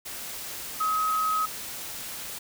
sine tone in noise, 1271 Hz, D#6, 36 cents sharp, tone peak -23 dBFS, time 0.8-1.46 s, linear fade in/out 10 ms, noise white, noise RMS -37 dBFS, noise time 0.05-2.39 s, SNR +11 dB, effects none

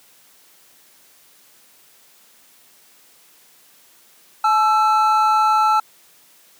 triangle tone pair together, 859 / 1331.6 Hz, A5 / E6, -42 / +17 cents, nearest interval minor sixth, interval 759 cents, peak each -14 dBFS, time 4.44-5.8 s, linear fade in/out 5 ms, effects white hiss -52 dBFS RMS until 6.59 s + high-pass 150 Hz 12 dB/octave

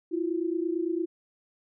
sine tone pair together, 329.6 / 358.5 Hz, E4 / F4, 0 / +45 cents, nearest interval minor second, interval 145 cents, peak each -28 / -30 dBFS, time 0.11-1.06 s, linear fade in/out 20 ms, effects none

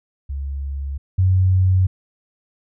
sine tone pair in turn, 69.3 / 93.13 Hz, C#2 / F#2, 0 / +12 cents, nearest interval perfect fourth, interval 512 cents, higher second, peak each -23 / -12 dBFS, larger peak second, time 0.29-0.98 / 1.18-1.87 s, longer neither, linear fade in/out 10 ms, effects none

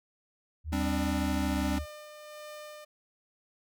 sine tone with pitch glide, 77.78 to 73.41 Hz, D#2 to D2, 0 to 0 cents, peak -32 dBFS, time 0.64-1.86 s, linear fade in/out 50 ms, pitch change -100 cents, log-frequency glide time 1.21-1.56 s
square chord, G suspended fourth, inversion none, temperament equal, 196 / 261.6 / 293.7 Hz, G3 / C4 / D4, 0 / 0 / 0 cents, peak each -34 dBFS, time 0.72-1.79 s, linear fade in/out 10 ms
sawtooth tone with tremolo, 602 Hz, D5, 43 cents sharp, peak -38 dBFS, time 0.8-2.85 s, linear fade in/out 10 ms, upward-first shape sine, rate 1.3 Hz, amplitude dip 40%
effects none

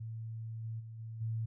sine tone with level steps, 112.5 Hz, A2, 39 cents sharp, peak -39 / -37 / -44 / -41 / -33 dBFS, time 0-1.46 s, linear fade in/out 10 ms, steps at 0.63 / 0.79 / 0.98 / 1.2 s, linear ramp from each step 20 ms, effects none

